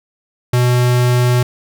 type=tone; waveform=square; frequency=123.47 Hz; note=B2; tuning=in tune; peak=-11 dBFS; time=0.53-1.43 s; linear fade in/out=5 ms; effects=none